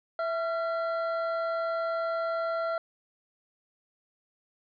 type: tone pair together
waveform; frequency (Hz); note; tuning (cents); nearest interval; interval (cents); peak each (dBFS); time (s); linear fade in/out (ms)
triangle; 660 / 1371.3; E5 / F6; +2 / -32; octave + minor second; 1266; -27 / -31; 0.19-2.78; 2
effects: resampled to 11025 Hz